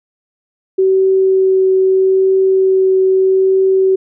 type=tone with vibrato; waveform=sine; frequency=380 Hz; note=F#4; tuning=46 cents sharp; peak=-8 dBFS; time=0.78-3.96 s; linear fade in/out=10 ms; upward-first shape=triangle; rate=0.79 Hz; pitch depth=9 cents each way; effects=none